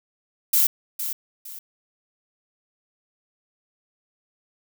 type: noise with echo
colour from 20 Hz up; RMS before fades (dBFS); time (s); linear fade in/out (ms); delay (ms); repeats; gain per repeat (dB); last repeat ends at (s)
violet; -18; 0.53-0.67; 5; 460; 2; -10; 1.59
effects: none